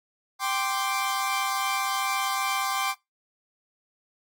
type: chord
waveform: sawtooth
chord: G suspended fourth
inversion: none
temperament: equal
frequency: 784 / 1046.5 / 1174.7 Hz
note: G5 / C6 / D6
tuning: 0 / 0 / 0 cents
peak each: -26 dBFS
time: 0.39-2.95 s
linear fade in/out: 50 ms
effects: noise-tail reverb RT60 0.2 s tail -22 dB re dry + AAC 64 kbps